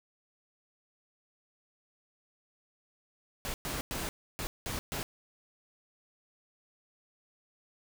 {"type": "noise bursts at uneven times", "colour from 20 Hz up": "pink", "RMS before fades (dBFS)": -36, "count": 6, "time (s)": [[3.45, 3.54], [3.65, 3.81], [3.91, 4.09], [4.39, 4.47], [4.66, 4.79], [4.92, 5.03]], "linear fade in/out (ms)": 0, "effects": []}